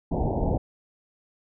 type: low-pass noise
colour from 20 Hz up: pink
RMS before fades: -25 dBFS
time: 0.11-0.58 s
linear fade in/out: 10 ms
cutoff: 890 Hz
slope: 96 dB/octave
effects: none